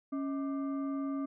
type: tone with frequency modulation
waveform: sine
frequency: 276.1 Hz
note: C#4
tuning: 7 cents flat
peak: -32 dBFS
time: 0.12-1.26 s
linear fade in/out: 10 ms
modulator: 909 Hz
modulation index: 0.43
effects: none